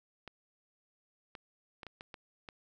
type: clicks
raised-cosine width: 0.3 ms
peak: -29 dBFS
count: 7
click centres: 0.277 / 1.352 / 1.832 / 1.867 / 2.009 / 2.142 / 2.488 s
effects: none